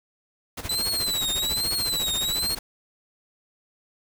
pink noise with tremolo, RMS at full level -32 dBFS, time 0.57-2.59 s, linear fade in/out 5 ms, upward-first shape sine, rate 14 Hz, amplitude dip 80%
sawtooth tone with vibrato, 3988 Hz, B7, 16 cents sharp, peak -21 dBFS, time 0.69-2.55 s, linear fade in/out 5 ms, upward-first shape triangle, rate 1.2 Hz, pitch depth 150 cents each way
effects none

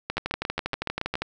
two click trains, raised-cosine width 0.3 ms, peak -11 / -11 dBFS, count 15 / 8, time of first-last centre 0.1-1.22 / 0.17-1.155 s, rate 12.5 / 7.11 Hz, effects none

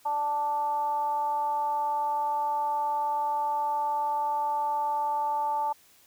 sine tone with frequency modulation, 880 Hz, A5, in tune, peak -25 dBFS, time 0.05-5.73 s, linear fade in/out 10 ms, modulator 293 Hz, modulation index 0.41, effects white hiss -59 dBFS RMS until 6.06 s

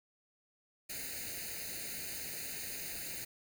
white noise with comb filter, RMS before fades -42 dBFS, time 0.89-3.25 s, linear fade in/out 10 ms, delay 0.45 ms, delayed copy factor +0.95, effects none

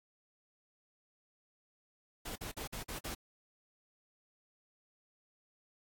pink noise bursts, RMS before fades -42 dBFS, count 6, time 2.25-3.15 s, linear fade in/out 10 ms, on 110 ms, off 48 ms, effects AAC 64 kbps

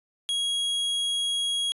45% pulse tone, 3300 Hz, G#7, 12 cents flat, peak -24 dBFS, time 0.29-1.72 s, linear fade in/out 0 ms, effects resampled to 24000 Hz

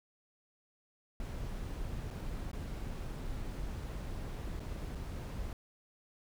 brown noise with dropouts, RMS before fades -40 dBFS, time 1.2-5.53 s, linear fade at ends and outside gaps 1 ms, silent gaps 2.104-2.109 / 2.515-2.531 / 4.596-4.602 / 4.951-4.955 s, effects none

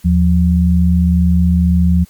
sine tone pair together, 78.8 / 176.9 Hz, D#2 / F3, +23 / +23 cents, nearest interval octave + major second, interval 1400 cents, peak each -11 dBFS, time 0.04-2.05 s, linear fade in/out 20 ms, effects white hiss -48 dBFS RMS until 2.09 s + MP3 96 kbps

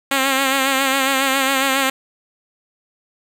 5% pulse tone with vibrato, 269.3 Hz, C#4, 50 cents flat, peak -4 dBFS, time 0.11-1.9 s, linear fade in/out 5 ms, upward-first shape sine, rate 7.3 Hz, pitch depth 44 cents each way, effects none

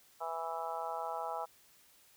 harmonic tone, 164.81 Hz, E3, in tune, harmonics 3 / 4 / 5 / 6 / 7 / 8, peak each -46 / -42 / -40 / -43 / -49 / -44 dBFS, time 0.2-1.46 s, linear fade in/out 20 ms, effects white hiss -64 dBFS RMS until 2.16 s

